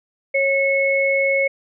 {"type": "tone pair together", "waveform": "sine", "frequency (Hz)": [547.8, 2191], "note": ["C#5", "C#7"], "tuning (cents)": [-21, -21], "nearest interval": "2 octaves", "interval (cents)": 2400, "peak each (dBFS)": -18, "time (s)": [0.34, 1.48], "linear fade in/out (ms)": 10, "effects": []}